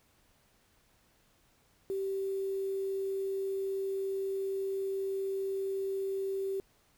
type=tone with quantisation; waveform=sine; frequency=388.2 Hz; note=G4; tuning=17 cents flat; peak=-31 dBFS; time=1.9-6.6 s; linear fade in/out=0 ms; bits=9; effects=pink hiss -68 dBFS RMS until 6.97 s